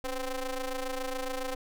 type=ring-modulated tone; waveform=sawtooth; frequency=261.6 Hz; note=C4; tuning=in tune; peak=-25 dBFS; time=0.04-1.55 s; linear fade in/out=2 ms; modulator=248 Hz; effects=none